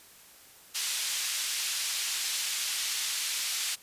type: band-pass noise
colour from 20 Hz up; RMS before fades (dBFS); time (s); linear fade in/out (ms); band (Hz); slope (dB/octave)
pink; -32; 0.74-3.76; 20; 3100 to 10000; 12
effects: white hiss -54 dBFS RMS until 3.82 s + resampled to 32000 Hz